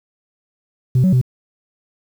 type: tone with pitch steps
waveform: sine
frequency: 127.3 / 186.5 / 127 Hz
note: C3 / F#3 / B2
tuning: -47 / +14 / +49 cents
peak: -8 dBFS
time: 0.95-1.214 s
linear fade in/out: 5 ms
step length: 88 ms
effects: tanh soft clip ceiling -9 dBFS + 7-bit